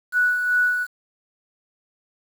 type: tone with tremolo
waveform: sine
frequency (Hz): 1475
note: F#6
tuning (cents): -6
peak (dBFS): -15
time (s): 0.12-0.87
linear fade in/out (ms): 50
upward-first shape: sine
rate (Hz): 2.6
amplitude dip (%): 50
effects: 7-bit